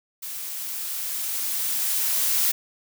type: noise with level ramp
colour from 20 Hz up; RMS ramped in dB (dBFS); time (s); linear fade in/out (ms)
blue; -34 to -21; 0.22-2.52; 10
effects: none